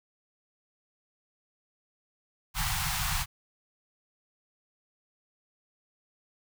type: band-stop noise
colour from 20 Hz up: pink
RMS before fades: -30 dBFS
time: 2.54-3.26 s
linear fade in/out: 50 ms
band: 170 to 730 Hz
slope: 96 dB/octave
effects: none